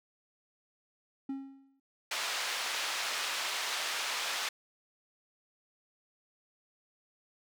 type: tone with exponential decay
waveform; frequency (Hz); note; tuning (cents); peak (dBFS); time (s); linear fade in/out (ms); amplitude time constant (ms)
triangle; 271.4; C#4; -36; -30; 1.29-1.8; 5; 110
type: band-pass noise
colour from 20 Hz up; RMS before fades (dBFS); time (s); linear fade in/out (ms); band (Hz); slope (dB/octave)
white; -35; 2.11-4.49; 5; 720 to 4400; 12
effects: none